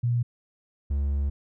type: tone pair in turn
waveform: sine / triangle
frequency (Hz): 120 / 70.45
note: B2 / C#2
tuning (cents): -49 / +29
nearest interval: major sixth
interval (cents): 922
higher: first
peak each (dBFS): -21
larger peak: neither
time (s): 0.03-0.23 / 0.9-1.3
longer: second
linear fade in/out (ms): 10
effects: none